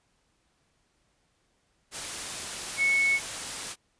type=tone in noise; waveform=sine; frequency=2206 Hz; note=C#7; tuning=9 cents flat; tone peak=-21 dBFS; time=2.77-3.2 s; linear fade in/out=50 ms; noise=white; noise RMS=-35 dBFS; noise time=1.91-3.76 s; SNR=+11 dB; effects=pink hiss -71 dBFS RMS until 3.99 s + resampled to 22050 Hz